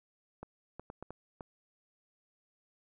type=clicks; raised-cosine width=1 ms; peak=-29 dBFS; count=6; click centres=0.43 / 0.796 / 0.901 / 1.026 / 1.106 / 1.408 s; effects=none